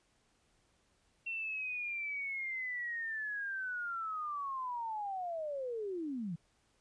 sine linear sweep, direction down, 2720 to 154.2 Hz, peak -36 dBFS, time 1.26-6.36 s, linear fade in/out 10 ms, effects pink hiss -73 dBFS RMS until 6.8 s + resampled to 22050 Hz

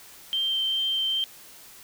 sine tone with vibrato, 3136 Hz, G7, in tune, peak -23 dBFS, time 0.33-1.24 s, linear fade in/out 0 ms, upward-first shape triangle, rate 2.4 Hz, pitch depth 10 cents each way, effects white hiss -48 dBFS RMS until 1.83 s

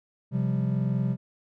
triangle chord, C suspended fourth, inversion none, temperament equal, 130.81 / 174.61 / 196 Hz, C3 / F3 / G3, 0 / 0 / 0 cents, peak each -24 / -28 / -27 dBFS, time 0.31-1.17 s, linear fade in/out 50 ms, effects none

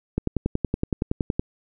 click train, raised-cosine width 3 ms, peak -9 dBFS, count 14, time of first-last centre 0.18-1.395 s, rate 10.7 Hz, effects none

